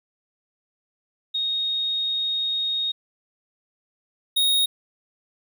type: tone pair in turn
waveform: sine / square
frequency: 3729 / 3743 Hz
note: A#7 / A#7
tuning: 0 / +6 cents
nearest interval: unison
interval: 6 cents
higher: second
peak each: -22 / -18 dBFS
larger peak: second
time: 1.34-2.92 / 4.36-4.66 s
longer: first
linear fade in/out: 10 ms
effects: 10-bit